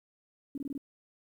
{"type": "tone bursts", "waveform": "sine", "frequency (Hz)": 277.2, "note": "C#4", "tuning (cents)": 0, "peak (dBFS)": -34, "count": 5, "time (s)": [0.55, 0.778], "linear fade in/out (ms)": 2, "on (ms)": 28, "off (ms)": 22, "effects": ["11-bit"]}